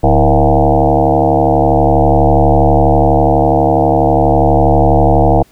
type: tone with frequency modulation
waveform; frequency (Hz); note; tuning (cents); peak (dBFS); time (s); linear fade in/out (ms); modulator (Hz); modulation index
sine; 396.9; G4; +22; -6; 0.03-5.43; 10; 72.2; 5.6
effects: pink hiss -49 dBFS RMS until 5.51 s